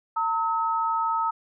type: tone pair together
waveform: sine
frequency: 908 / 1283.3 Hz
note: A#5 / E6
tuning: -46 / -47 cents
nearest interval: tritone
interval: 599 cents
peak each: -25 dBFS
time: 0.16-1.31 s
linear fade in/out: 10 ms
effects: none